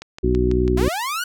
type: click train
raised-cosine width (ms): 0.2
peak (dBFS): -17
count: 5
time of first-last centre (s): 0.02-0.679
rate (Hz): 6.07
type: harmonic tone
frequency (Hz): 61.74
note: B1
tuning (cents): 0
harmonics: 1 / 2 / 3 / 4 / 5 / 6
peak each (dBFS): -20 / -25 / -28 / -25 / -26 / -19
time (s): 0.23-0.89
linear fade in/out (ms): 10
type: linear sweep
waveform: sawtooth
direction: up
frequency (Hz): 313.3 to 1499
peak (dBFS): -19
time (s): 0.77-1.24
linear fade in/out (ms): 5
effects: none